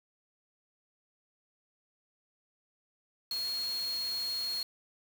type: tone in noise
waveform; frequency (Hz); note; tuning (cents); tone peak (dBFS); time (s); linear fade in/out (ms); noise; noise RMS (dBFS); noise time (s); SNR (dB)
sine; 4295; C8; +44; -32; 3.31-4.63; 2; white; -45; 3.31-4.63; +10
effects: none